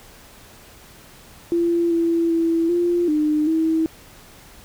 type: tone with pitch steps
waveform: sine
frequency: 340.9 / 334.8 / 331.1 / 347.9 / 303.2 / 321.7 Hz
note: F4 / E4 / E4 / F4 / D#4 / E4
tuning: -42 / +27 / +8 / -7 / -45 / -42 cents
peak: -16 dBFS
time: 1.52-3.86 s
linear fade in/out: 0 ms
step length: 390 ms
effects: pink hiss -46 dBFS RMS until 4.64 s